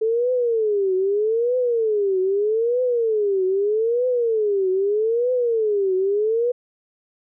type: tone with vibrato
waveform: sine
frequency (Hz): 433.6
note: A4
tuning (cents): -25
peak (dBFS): -17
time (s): 0.01-6.52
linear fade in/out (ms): 10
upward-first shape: triangle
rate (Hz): 0.8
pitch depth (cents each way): 280
effects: none